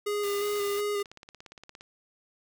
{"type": "tone with vibrato", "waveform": "square", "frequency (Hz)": 409, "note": "G#4", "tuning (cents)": -26, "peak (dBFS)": -28, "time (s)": [0.06, 1.03], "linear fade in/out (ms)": 10, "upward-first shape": "square", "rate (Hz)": 2.8, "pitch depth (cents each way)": 18}
{"type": "noise", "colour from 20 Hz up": "white", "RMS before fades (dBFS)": -42, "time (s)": [0.23, 0.81], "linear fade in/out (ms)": 5}
{"type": "click train", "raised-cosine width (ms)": 0.2, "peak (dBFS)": -29, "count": 15, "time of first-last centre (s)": [1, 1.809], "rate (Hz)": 17.3}
{"effects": []}